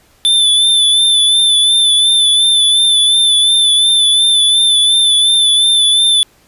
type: tone with vibrato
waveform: square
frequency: 3520 Hz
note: A7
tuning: in tune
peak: -8 dBFS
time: 0.25-6.23 s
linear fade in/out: 0 ms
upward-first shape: sine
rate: 2.8 Hz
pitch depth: 35 cents each way
effects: pink hiss -50 dBFS RMS until 6.47 s + resampled to 32000 Hz